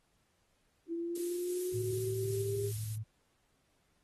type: linear sweep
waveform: sine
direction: up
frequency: 333.4 to 404.2 Hz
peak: -34 dBFS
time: 0.87-2.72 s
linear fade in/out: 50 ms
type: noise with tremolo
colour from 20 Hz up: violet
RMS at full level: -40 dBFS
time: 1.15-2.96 s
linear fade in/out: 5 ms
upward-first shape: triangle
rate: 2.7 Hz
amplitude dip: 35%
type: tone with pitch glide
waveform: sine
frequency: 110.7 to 108.3 Hz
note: A2 to A2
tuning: +11 to -27 cents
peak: -36 dBFS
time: 1.73-3.04 s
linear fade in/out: 20 ms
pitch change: -38 cents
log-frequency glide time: 2.27-2.38 s
effects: pink hiss -75 dBFS RMS until 4.03 s + AAC 32 kbps